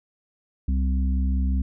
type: harmonic tone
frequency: 65.41 Hz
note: C2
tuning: in tune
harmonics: 1 / 3 / 4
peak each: -20 / -30 / -34 dBFS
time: 0.68-1.62 s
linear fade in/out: 5 ms
effects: none